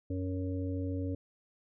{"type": "harmonic tone", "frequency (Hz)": 92.8, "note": "F#2", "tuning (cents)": 6, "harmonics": [1, 3, 5, 6], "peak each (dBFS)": [-34, -36, -43, -46], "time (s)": [0.1, 1.15], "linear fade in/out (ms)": 5, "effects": []}